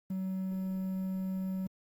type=tone with quantisation; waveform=triangle; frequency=188.7 Hz; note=F#3; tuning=34 cents sharp; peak=-30 dBFS; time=0.1-1.67 s; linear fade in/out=5 ms; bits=10; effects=Opus 32 kbps